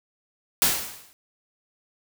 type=noise with exponential decay; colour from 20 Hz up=white; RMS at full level=-17 dBFS; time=0.62-1.13 s; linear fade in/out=0 ms; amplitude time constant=110 ms; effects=none